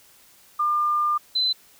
sine tone pair in turn, 1200 / 4036 Hz, D6 / B7, +37 / +37 cents, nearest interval octave + major sixth, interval 2100 cents, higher second, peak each -19 / -19 dBFS, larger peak neither, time 0.59-1.18 / 1.35-1.53 s, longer first, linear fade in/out 10 ms, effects white hiss -54 dBFS RMS until 1.79 s

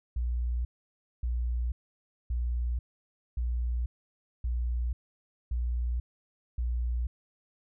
sine tone bursts, 60 Hz, B1, 49 cents flat, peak -27 dBFS, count 7, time 0.16-7.07 s, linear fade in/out 5 ms, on 490 ms, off 580 ms, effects none

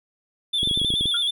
triangle tone with vibrato, 3439 Hz, A7, 40 cents flat, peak -19 dBFS, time 0.53-1.31 s, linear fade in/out 10 ms, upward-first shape square, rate 9.4 Hz, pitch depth 50 cents each way
clicks, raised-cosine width 3 ms, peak -17 dBFS, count 10, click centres 0.631 / 0.674 / 0.712 / 0.775 / 0.816 / 0.847 / 0.904 / 0.939 / 1.01 / 1.057 s
sine tone with exponential decay, 1409 Hz, F6, 15 cents sharp, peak -24 dBFS, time 1.14-1.24 s, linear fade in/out 5 ms, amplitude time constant 21 ms
effects none

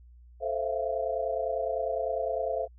sine chord, F major seventh, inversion first, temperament equal with one note detuned, 440 / 523.3 / 659.3 / 689.2 Hz, A4 / C5 / E5 / F5, 0 / 0 / 0 / -23 cents, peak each -35 / -32 / -32 / -34 dBFS, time 0.4-2.68 s, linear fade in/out 50 ms, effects added 60 Hz sine -50 dBFS peak until 2.78 s

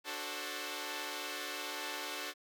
5% pulse chord, D dominant seventh, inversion none, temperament equal with one note detuned, 293.7 / 370 / 440 / 532.1 Hz, D4 / F#4 / A4 / C5, 0 / 0 / 0 / +29 cents, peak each -33 dBFS, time 0.04-2.34 s, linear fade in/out 50 ms, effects none

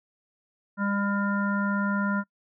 harmonic tone, 200.9 Hz, G3, 43 cents sharp, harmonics 1 / 3 / 5 / 7 / 9, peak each -25 / -37 / -34 / -30 / -42 dBFS, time 0.77-2.24 s, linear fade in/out 50 ms, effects noise-tail reverb RT60 0.1 s tail -25 dB re dry

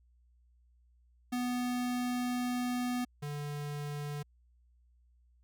square tone pair in turn, 246.9 / 146.17 Hz, B3 / D3, 0 / -8 cents, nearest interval major sixth, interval 908 cents, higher first, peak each -32 / -37 dBFS, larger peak first, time 1.32-3.05 / 3.22-4.23 s, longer first, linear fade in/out 10 ms, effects added 60 Hz sine -63 dBFS peak until 5.43 s

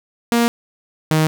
sawtooth tone pair in turn, 235.1 / 156.56 Hz, A#3 / D#3, +15 / +11 cents, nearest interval perfect fifth, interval 704 cents, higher first, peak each -9 dBFS, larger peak neither, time 0.32-0.48 / 1.11-1.27 s, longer neither, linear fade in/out 0 ms, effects none

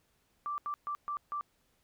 sine tone bursts at uneven times, 1172 Hz, D6, 4 cents flat, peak -33 dBFS, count 5, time 0.46-0.58 / 0.66-0.74 / 0.87-0.95 / 1.08-1.17 / 1.32-1.41 s, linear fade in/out 0 ms, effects pink hiss -73 dBFS RMS until 1.83 s

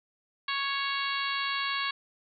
harmonic tone, 554.4 Hz, C#5, in tune, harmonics 2 / 3 / 4 / 5 / 6 / 7 / 8, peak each -33 / -35 / -36 / -37 / -38 / -38 / -39 dBFS, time 0.48-1.91 s, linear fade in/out 5 ms, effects none

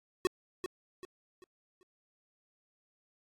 square tone with echo, 368.4 Hz, F#4, 7 cents flat, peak -26 dBFS, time 0.25-0.27 s, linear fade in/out 0 ms, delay 390 ms, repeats 4, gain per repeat -9 dB, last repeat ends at 1.83 s, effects low-pass 12000 Hz 12 dB/octave + AAC 48 kbps

